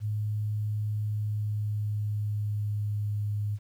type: tone with pitch glide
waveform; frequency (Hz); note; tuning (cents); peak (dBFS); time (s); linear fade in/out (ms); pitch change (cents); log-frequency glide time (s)
sine; 105.9 to 103.96; G#2 to G#2; +34 to +2; -27; 0-3.59; 50; -32; 1-3.24
effects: 10-bit